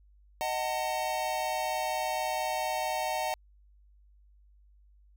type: chord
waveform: square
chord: D# diminished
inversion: none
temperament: just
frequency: 622.3 / 746.7 / 896 Hz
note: D#5 / F#5 / A5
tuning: 0 / +16 / +31 cents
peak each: -35 / -34 / -35 dBFS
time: 0.41-3.34 s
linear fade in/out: 0 ms
effects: added 50 Hz sine -57 dBFS peak until 5.16 s